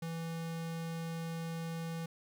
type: tone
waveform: square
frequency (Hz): 165.1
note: E3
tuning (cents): +3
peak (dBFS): -38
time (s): 0.02-2.06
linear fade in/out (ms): 5
effects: 12-bit